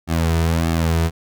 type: tone with flanger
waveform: sawtooth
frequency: 82.41 Hz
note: E2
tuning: in tune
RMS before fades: -18 dBFS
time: 0.07-1.11 s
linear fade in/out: 50 ms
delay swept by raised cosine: 2 to 3.7 ms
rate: 1.6 Hz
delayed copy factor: -0.7
effects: none